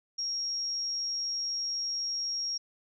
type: tone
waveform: sine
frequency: 5588 Hz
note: F8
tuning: in tune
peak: -30 dBFS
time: 0.18-2.58 s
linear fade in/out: 10 ms
effects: none